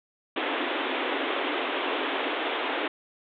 pink band-pass noise, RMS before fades -29 dBFS, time 0.36-2.88 s, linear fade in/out 5 ms, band 260 to 3600 Hz, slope 96 dB/octave, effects none

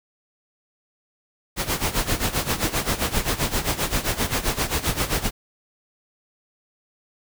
pink noise with tremolo, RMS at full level -21 dBFS, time 1.56-5.31 s, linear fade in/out 50 ms, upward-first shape sine, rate 7.6 Hz, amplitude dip 80%, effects none

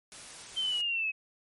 white noise, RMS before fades -46 dBFS, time 0.12-0.81 s, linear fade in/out 0 ms
sine linear sweep, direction down, 3136 to 2542 Hz, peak -28 dBFS, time 0.56-1.12 s, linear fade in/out 20 ms
effects MP3 48 kbps

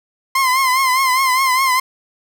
30% pulse tone with vibrato, 1043 Hz, C6, 6 cents flat, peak -10 dBFS, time 0.35-1.8 s, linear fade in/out 5 ms, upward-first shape triangle, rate 4.9 Hz, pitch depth 81 cents each way, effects none

